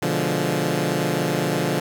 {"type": "chord", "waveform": "15% pulse", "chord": "B diminished seventh", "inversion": "none", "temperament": "equal", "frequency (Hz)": [123.47, 146.83, 174.61, 207.7], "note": ["B2", "D3", "F3", "Ab3"], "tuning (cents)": [0, 0, 0, 0], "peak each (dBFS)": [-23, -18, -18, -23], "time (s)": [0.02, 1.8], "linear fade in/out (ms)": 5, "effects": []}